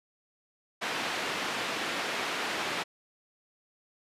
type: band-pass noise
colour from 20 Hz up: white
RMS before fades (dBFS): -33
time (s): 0.81-2.84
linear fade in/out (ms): 20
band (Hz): 210 to 2700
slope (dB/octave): 12
effects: resampled to 32000 Hz